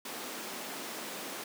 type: high-pass noise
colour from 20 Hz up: pink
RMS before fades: -41 dBFS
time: 0.05-1.44 s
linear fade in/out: 5 ms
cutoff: 230 Hz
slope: 24 dB/octave
effects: none